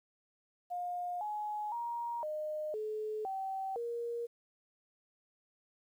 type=tone with pitch steps; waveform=sine; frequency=711 / 842 / 943 / 612 / 430 / 770 / 471 Hz; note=F5 / G#5 / A#5 / D#5 / A4 / G5 / A#4; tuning=+31 / +24 / +20 / -29 / -40 / -31 / +18 cents; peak=-35 dBFS; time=0.7-4.27 s; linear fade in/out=20 ms; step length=510 ms; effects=11-bit